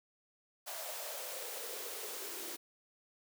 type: noise with high-pass filter sweep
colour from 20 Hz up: white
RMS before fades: -43 dBFS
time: 0.66-2.57 s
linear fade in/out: 20 ms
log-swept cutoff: 670 to 340 Hz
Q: 5.5
effects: none